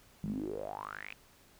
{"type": "tone with band-pass filter sweep", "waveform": "sawtooth", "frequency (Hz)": 50.9, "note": "G#1", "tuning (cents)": -34, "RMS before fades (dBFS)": -40, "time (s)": [0.23, 1.14], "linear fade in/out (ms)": 0, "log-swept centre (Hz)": [170, 2700], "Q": 9.4, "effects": ["pink hiss -62 dBFS RMS until 1.59 s"]}